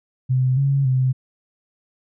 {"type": "tone with pitch steps", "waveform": "sine", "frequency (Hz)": [128.8, 138.3, 129.6], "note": ["C3", "C#3", "C3"], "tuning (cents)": [-27, -4, -16], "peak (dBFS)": -15, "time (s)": [0.29, 1.13], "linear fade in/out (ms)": 20, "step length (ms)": 280, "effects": []}